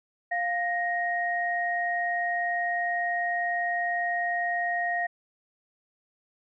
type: tone pair together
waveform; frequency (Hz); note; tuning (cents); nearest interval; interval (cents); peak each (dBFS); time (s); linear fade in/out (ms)
sine; 700.8 / 1871; F5 / A#6; +6 / +6; octave + perfect fourth; 1700; -28; 0.31-5.07; 10
effects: none